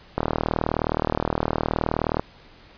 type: click train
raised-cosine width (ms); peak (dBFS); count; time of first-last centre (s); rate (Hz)
1; -7; 80; 0.18-2.195; 39.2
effects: pink hiss -50 dBFS RMS until 2.77 s + resampled to 11025 Hz